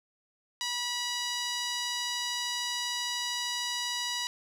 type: tone with band-pass filter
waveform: sawtooth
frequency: 973 Hz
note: B5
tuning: 26 cents flat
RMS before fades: -33 dBFS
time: 0.61-4.27 s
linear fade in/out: 0 ms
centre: 4500 Hz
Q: 1.4
effects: none